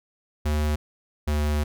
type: tone pair in turn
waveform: square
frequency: 75.4 / 74.58 Hz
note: D2 / D2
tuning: +46 / +27 cents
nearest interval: unison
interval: 19 cents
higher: first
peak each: -22 dBFS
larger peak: neither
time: 0.45-0.76 / 1.27-1.64 s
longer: second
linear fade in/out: 10 ms
effects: none